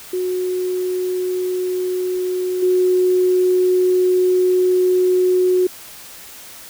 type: tone with level steps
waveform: sine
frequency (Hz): 365.9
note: F#4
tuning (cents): -19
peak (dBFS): -18 / -12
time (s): 0.13-5.67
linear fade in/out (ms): 5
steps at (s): 2.62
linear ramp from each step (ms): 10
effects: white hiss -38 dBFS RMS until 6.69 s